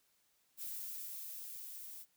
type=noise with level ramp; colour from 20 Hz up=violet; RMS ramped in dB=-43 to -50 dBFS; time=0.57-2.06 s; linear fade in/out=50 ms; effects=white hiss -75 dBFS RMS until 2.16 s